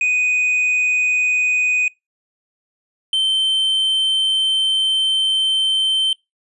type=tone pair in turn; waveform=triangle; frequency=2491 / 3101 Hz; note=D#7 / G7; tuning=+1 / -19 cents; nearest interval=major third; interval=380 cents; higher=second; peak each=-13 dBFS; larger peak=neither; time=0.01-1.88 / 3.13-6.13 s; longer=second; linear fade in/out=2 ms; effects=noise-tail reverb RT60 0.2 s tail -24 dB re dry + resampled to 24000 Hz